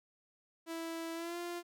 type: tone with pitch glide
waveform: sawtooth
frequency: 329.6 to 347.4 Hz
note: E4 to F4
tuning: 0 to -9 cents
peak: -35 dBFS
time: 0.66-1.63 s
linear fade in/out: 50 ms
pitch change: +91 cents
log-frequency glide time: 1.14-1.38 s
effects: none